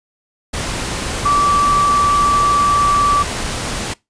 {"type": "tone in noise", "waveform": "sine", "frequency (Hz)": 1159, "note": "D6", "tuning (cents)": -23, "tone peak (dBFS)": -11, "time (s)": [1.25, 3.23], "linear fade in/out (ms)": 10, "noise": "pink", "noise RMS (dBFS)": -22, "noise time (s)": [0.53, 3.94], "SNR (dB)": 8, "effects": ["noise-tail reverb RT60 0.2 s tail -22 dB re dry", "resampled to 22050 Hz"]}